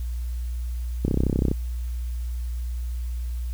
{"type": "click train", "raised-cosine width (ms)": 3, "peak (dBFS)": -9, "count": 16, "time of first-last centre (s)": [1.05, 1.514], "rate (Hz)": 32.3, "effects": ["added 60 Hz sine -26 dBFS peak until 3.53 s", "white hiss -52 dBFS RMS until 3.53 s"]}